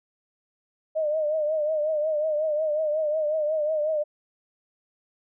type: tone with vibrato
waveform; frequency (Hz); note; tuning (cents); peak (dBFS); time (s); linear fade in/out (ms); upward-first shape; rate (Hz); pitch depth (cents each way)
sine; 614; D#5; -23; -22; 0.95-4.04; 20; triangle; 5.5; 79
effects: none